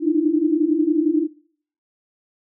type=tone cluster; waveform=sine; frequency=298.4 / 309.5 / 335.7 Hz; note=D4 / D#4 / E4; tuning=+28 / -9 / +32 cents; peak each=-20 dBFS; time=0-1.28 s; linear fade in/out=50 ms; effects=noise-tail reverb RT60 0.6 s tail -25 dB re dry